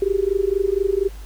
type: tone with amplitude modulation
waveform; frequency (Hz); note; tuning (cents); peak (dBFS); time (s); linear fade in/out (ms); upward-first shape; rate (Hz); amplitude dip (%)
sine; 392; G4; 0; -13; 0.02-1.09; 2; sine; 24.2; 95
effects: added 50 Hz sine -33 dBFS peak until 1.25 s + pink hiss -47 dBFS RMS until 1.25 s